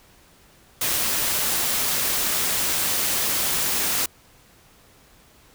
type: noise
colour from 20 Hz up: white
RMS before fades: -23 dBFS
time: 0.81-4.06 s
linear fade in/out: 5 ms
effects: pink hiss -54 dBFS RMS until 5.54 s